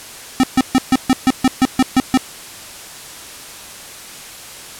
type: tone bursts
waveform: square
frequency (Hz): 260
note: C4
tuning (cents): -11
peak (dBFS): -9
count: 11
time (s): 0.4-2.174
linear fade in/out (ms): 0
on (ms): 34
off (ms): 140
effects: white hiss -34 dBFS RMS until 4.79 s + low-pass 11000 Hz 12 dB/octave